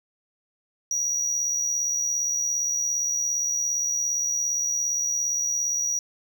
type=tone with amplitude modulation; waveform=triangle; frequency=5780 Hz; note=F#8; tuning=41 cents flat; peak=-20 dBFS; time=0.91-5.99 s; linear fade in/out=2 ms; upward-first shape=sine; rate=77.4 Hz; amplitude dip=40%; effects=none